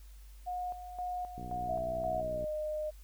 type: tone with tremolo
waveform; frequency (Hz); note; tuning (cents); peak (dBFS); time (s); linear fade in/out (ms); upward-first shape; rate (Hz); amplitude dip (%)
sine; 722; F#5; -43; -34; 0.46-2.22; 20; square; 1.9; 65
type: click train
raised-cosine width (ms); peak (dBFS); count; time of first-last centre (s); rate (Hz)
3; -32; 66; 1.38-2.442; 61.2
type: tone with pitch glide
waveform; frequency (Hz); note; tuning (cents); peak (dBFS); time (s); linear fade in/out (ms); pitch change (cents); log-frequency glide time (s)
sine; 659.3 to 611.6; E5 to D#5; 0 to -30; -33; 1.68-2.91; 20; -130; 2.02-2.41
effects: added 50 Hz sine -49 dBFS peak until 3.03 s + white hiss -64 dBFS RMS until 3.03 s